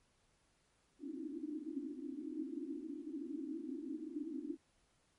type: band-pass noise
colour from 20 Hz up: white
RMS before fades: -44 dBFS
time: 0.99-4.57 s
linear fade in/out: 50 ms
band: 260 to 330 Hz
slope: 96 dB/octave
effects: pink hiss -75 dBFS RMS until 5.18 s + MP3 48 kbps